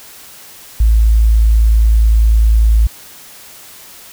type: tone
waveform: sine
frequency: 55 Hz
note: A1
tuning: in tune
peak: -6 dBFS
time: 0.8-2.87 s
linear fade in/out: 5 ms
effects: white hiss -37 dBFS RMS until 4.12 s